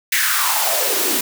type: noise with high-pass filter sweep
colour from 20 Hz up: white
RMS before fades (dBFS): -18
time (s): 0.12-1.21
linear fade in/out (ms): 5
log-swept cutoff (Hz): 2000 to 250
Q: 4.7
effects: none